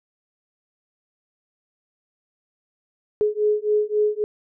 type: beating tone pair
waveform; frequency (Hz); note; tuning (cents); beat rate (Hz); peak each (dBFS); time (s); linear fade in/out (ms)
sine; 420 / 423.7; G#4 / G#4; +19 / +35; 3.7; -21; 3.21-4.24; 0
effects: none